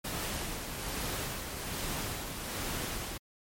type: noise with tremolo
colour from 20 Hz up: pink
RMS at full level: -35 dBFS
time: 0.04-3.18 s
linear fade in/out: 10 ms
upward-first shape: sine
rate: 1.2 Hz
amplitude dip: 40%
effects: MP3 64 kbps